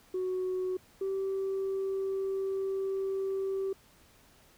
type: tone pair in turn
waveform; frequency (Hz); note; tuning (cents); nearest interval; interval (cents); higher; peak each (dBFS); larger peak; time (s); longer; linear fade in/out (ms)
sine; 370 / 386.8; F#4 / G4; 0 / -23; minor second; 77; second; -28; neither; 0.14-0.77 / 1.01-3.73; second; 5
effects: tanh soft clip ceiling -27 dBFS + pink hiss -61 dBFS RMS until 4.57 s